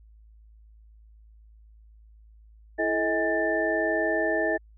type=tone cluster; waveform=sine; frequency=332.3 / 433.3 / 634 / 815 / 1774 Hz; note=E4 / A4 / D#5 / G#5 / A6; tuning=+14 / -27 / +32 / -33 / +14 cents; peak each=-29 / -30 / -27 / -35 / -28 dBFS; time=2.78-4.58 s; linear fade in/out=20 ms; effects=added 54 Hz sine -50 dBFS peak until 4.77 s